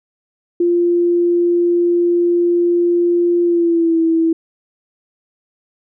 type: tone with pitch glide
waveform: sine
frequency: 347.2 to 327.7 Hz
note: F4 to E4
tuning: -10 to -10 cents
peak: -11 dBFS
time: 0.6-4.33 s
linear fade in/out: 5 ms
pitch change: -100 cents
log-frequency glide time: 3.43-3.99 s
effects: none